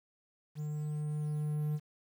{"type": "tone with level ramp", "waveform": "triangle", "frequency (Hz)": 150.6, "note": "D3", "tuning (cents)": 44, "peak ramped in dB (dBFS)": [-33, -28], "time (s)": [0.55, 1.8], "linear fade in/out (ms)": 50, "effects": ["10-bit"]}